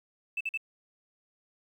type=tone bursts; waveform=sine; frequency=2637 Hz; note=E7; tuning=in tune; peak=-28 dBFS; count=3; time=0.37-0.575 s; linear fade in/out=5 ms; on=37 ms; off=47 ms; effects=tanh soft clip ceiling -24 dBFS + 10-bit